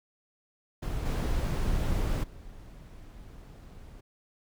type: noise with level steps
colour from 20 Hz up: brown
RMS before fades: -32 / -28 / -47 dBFS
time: 0.82-4.01 s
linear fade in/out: 10 ms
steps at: 1.05 / 2.23 s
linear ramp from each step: 10 ms
effects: none